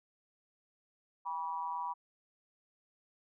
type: tone with amplitude modulation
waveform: sine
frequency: 973 Hz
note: B5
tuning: 26 cents flat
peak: -31 dBFS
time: 1.25-1.94 s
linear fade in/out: 20 ms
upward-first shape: sine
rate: 168 Hz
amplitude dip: 85%
effects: none